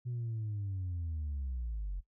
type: linear sweep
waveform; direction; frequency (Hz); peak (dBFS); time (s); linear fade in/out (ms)
sine; down; 124.3 to 43.65; -33; 0.05-2.01; 20
effects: noise-tail reverb RT60 0.1 s tail -18 dB re dry + tanh soft clip ceiling -32 dBFS